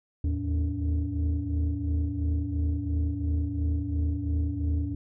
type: tone cluster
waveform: sine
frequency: 76.6 / 79.5 / 108.8 / 286.5 Hz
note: D#2 / D#2 / A2 / D4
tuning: -27 / +38 / -19 / -43 cents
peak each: -29 / -26 / -33 / -32 dBFS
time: 0.24-4.95 s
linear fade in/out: 5 ms
effects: tanh soft clip ceiling -20 dBFS